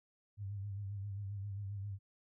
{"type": "tone with vibrato", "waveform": "sine", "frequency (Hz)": 100.1, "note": "G2", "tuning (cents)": 37, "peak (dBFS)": -39, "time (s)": [0.37, 1.99], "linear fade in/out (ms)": 50, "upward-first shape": "sine", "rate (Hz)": 7.5, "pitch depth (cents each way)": 59, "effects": []}